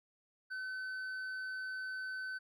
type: tone with hard clipping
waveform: sine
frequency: 1520 Hz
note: F#6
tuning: 46 cents sharp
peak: -40 dBFS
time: 0.5-2.39 s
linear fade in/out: 20 ms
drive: 4 dB
effects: none